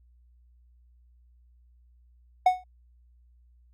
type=tone with exponential decay; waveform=triangle; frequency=736 Hz; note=F#5; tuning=9 cents flat; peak=-11 dBFS; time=2.46-2.64 s; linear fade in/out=5 ms; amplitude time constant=38 ms; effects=added 60 Hz sine -56 dBFS peak until 3.73 s + Opus 48 kbps